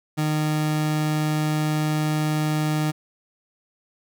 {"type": "tone", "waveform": "30% pulse", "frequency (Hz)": 153.2, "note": "D#3", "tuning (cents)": -27, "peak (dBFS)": -18, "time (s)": [0.17, 2.92], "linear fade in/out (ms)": 20, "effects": []}